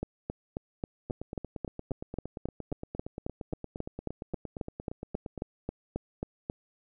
two click trains, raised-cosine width 2 ms, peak -19 / -24 dBFS, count 25 / 38, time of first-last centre 0.03-6.499 / 1.1-5.377 s, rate 3.71 / 8.65 Hz, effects none

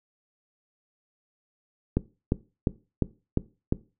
click train, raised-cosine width 3 ms, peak -9 dBFS, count 6, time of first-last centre 1.97-3.724 s, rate 2.85 Hz, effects noise-tail reverb RT60 0.3 s tail -18 dB re dry

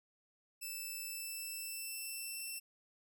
5% pulse tone with pitch glide, 2640 to 2688 Hz, E7 to E7, +2 to +33 cents, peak -33 dBFS, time 0.61-2.6 s, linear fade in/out 20 ms, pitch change +31 cents, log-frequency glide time 1.06-2.47 s, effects none

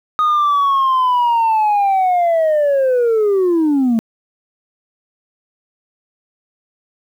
sine linear sweep, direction down, 1244.5 to 218.8 Hz, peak -9 dBFS, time 0.19-3.99 s, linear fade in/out 0 ms, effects tanh soft clip ceiling -10 dBFS + 8-bit

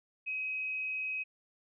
sine tone with frequency modulation, 2535 Hz, D#7, 32 cents sharp, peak -33 dBFS, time 0.26-1.24 s, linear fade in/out 20 ms, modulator 158 Hz, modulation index 0.21, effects none

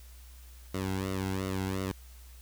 sawtooth tone with flanger, 95.2 Hz, F#2, 50 cents sharp, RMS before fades -33 dBFS, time 0.74-1.92 s, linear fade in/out 5 ms, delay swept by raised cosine 1.2 to 1.71 ms, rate 2.8 Hz, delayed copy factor -0.85, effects added 61 Hz sine -48 dBFS peak until 2.41 s + white hiss -58 dBFS RMS until 2.41 s

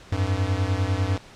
square beating tone pair, 90.4 / 100.4 Hz, F#2 / G2, -40 / +42 cents, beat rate 10 Hz, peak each -25 / -25 dBFS, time 0.12-1.18 s, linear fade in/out 5 ms, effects pink hiss -47 dBFS RMS until 1.35 s + low-pass 6000 Hz 12 dB/octave

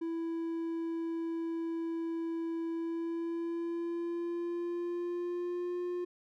triangle tone with pitch glide, 331 to 354.8 Hz, E4 to F4, +7 to +27 cents, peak -31 dBFS, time 0.01-6.05 s, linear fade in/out 10 ms, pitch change +120 cents, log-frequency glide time 2.71-5.79 s, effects none

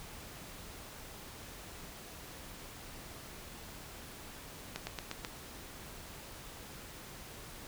slowing click train, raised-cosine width 0.2 ms, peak -20 dBFS, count 5, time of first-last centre 4.76-5.248 s, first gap 110 ms, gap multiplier 1.07, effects pink hiss -49 dBFS RMS until 7.67 s

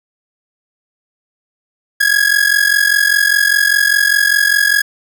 45% pulse ring-modulated tone, 1661.2 Hz, G#6, in tune, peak -7 dBFS, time 2-4.82 s, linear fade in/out 10 ms, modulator 22.5 Hz, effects none

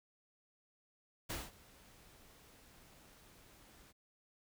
pink noise with ADSR envelope, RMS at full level -40 dBFS, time 1.29-3.93 s, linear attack 15 ms, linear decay 200 ms, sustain -22 dB, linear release 29 ms, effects none

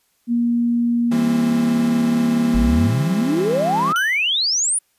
sine tone, 237 Hz, A#3, 29 cents sharp, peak -15 dBFS, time 0.27-2.91 s, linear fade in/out 50 ms
35% pulse chord, C major, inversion first, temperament equal with one note detuned, 164.81 / 200.6 / 261.6 Hz, E3 / G3 / C4, 0 / +40 / 0 cents, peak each -24 / -25 / -28 dBFS, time 1.11-3.93 s, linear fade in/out 10 ms
sine exponential sweep, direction up, 46.25 to 10080 Hz, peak -16 dBFS, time 2.54-4.79 s, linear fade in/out 10 ms
sawtooth tone with exponential decay, 3004 Hz, F#7, 26 cents sharp, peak -19 dBFS, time 3.96-4.47 s, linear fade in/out 0 ms, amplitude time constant 110 ms
effects white hiss -64 dBFS RMS until 4.98 s + resampled to 32000 Hz

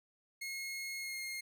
sawtooth tone with pitch glide, 2160 to 2136 Hz, C#7 to C7, -45 to +35 cents, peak -36 dBFS, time 0.41-1.41 s, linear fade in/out 10 ms, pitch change -20 cents, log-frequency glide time 1-1.19 s, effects none

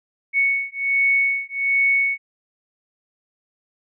sine beating tone pair, 2217 / 2218.3 Hz, C#7 / C#7, 0 / +1 cents, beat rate 1.3 Hz, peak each -20 dBFS, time 0.33-2.18 s, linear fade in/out 50 ms, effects none

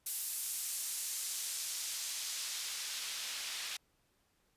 white noise with band-pass filter sweep, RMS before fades -40 dBFS, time 0.06-3.77 s, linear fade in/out 5 ms, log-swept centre 11000 to 3100 Hz, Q 0.83, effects pink hiss -75 dBFS RMS until 4.56 s + resampled to 32000 Hz

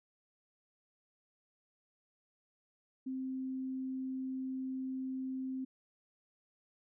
sine tone, 261.6 Hz, C4, in tune, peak -36 dBFS, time 3.06-5.65 s, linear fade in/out 10 ms, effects none

